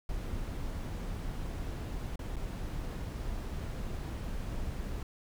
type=noise with dropouts; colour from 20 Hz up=brown; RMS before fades=-37 dBFS; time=0.09-5.03 s; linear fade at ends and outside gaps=2 ms; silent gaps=2.158-2.191 / 2.359-2.365 s; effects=none